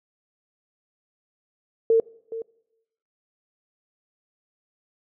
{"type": "tone with echo", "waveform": "sine", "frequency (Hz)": 453, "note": "A#4", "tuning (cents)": -50, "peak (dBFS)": -14, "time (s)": [1.9, 2], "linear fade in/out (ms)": 2, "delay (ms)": 420, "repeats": 1, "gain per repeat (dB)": -14, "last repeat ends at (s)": 2.42, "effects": ["noise-tail reverb RT60 0.9 s tail -23 dB re dry"]}